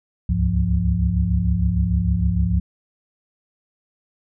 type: tone cluster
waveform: sine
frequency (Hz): 66.9 / 73.5 / 101.9 / 174.7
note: C2 / D2 / G#2 / F3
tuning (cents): +39 / +2 / -32 / +1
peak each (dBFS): -22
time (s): 0.29-2.6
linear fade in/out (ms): 5
effects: none